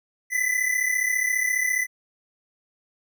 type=tone pair together; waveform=square; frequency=1984.3 / 2019 Hz; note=B6 / B6; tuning=+8 / +38 cents; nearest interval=unison; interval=30 cents; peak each=-25 dBFS; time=0.3-1.87 s; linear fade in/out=50 ms; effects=none